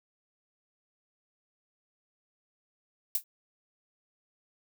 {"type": "noise with exponential decay", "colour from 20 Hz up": "violet", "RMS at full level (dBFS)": -23, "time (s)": [3.15, 3.24], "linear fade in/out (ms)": 2, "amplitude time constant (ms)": 18, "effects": []}